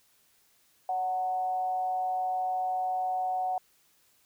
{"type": "tone with frequency modulation", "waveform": "sine", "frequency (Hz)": 740, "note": "F#5", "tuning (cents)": 0, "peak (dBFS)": -27, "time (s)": [0.89, 3.58], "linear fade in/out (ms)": 2, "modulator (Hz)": 173, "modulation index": 0.32, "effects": ["white hiss -66 dBFS RMS until 4.25 s"]}